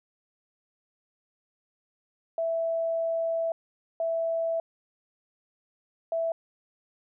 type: tone bursts at uneven times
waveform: sine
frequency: 660 Hz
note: E5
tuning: 2 cents sharp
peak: -25 dBFS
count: 3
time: 2.38-3.52 / 4-4.6 / 6.12-6.32 s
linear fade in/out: 2 ms
effects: none